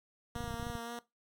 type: tone with vibrato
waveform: 10% pulse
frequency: 235 Hz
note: A#3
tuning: 14 cents sharp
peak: -32 dBFS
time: 0.35-0.99 s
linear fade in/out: 2 ms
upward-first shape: sine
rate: 3.8 Hz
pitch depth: 20 cents each way
type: clicks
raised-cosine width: 5 ms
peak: -29 dBFS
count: 11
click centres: 0.362 / 0.406 / 0.441 / 0.479 / 0.509 / 0.542 / 0.598 / 0.628 / 0.668 / 0.7 / 0.753 s
effects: noise-tail reverb RT60 0.2 s tail -19 dB re dry